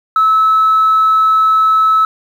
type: tone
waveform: sine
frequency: 1300 Hz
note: E6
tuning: 24 cents flat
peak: -6 dBFS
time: 0.16-2.05 s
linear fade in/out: 2 ms
effects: tanh soft clip ceiling -4 dBFS + 7-bit